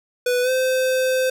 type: tone with pitch glide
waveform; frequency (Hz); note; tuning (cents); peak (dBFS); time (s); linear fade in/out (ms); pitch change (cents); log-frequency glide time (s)
square; 493.9 to 516.4; B4 to C5; 0 to -23; -18; 0.26-1.3; 5; +77; 0.42-0.5
effects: none